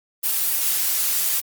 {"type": "noise", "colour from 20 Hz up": "blue", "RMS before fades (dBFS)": -21, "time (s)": [0.23, 1.41], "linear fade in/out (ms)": 20, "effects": ["Opus 24 kbps"]}